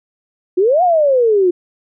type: exponential two-way sweep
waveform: sine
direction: up then down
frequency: 346.3 to 743 to 346.3 Hz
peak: -9 dBFS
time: 0.57-1.51 s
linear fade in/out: 10 ms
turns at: 0.83 s
effects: none